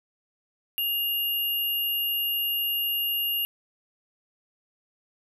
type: tone pair together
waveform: sine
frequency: 2832 / 11456 Hz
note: F7 / F9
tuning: +23 / +43 cents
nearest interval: 2 octaves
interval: 2420 cents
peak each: -27 dBFS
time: 0.78-3.45 s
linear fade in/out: 0 ms
effects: none